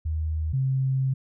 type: tone pair in turn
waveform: sine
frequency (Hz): 78.6 / 132.72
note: D#2 / C3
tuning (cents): +18 / +25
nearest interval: major sixth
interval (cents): 907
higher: second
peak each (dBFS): -24 / -21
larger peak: second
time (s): 0.05-0.53 / 0.53-1.14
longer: second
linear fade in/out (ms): 10
effects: none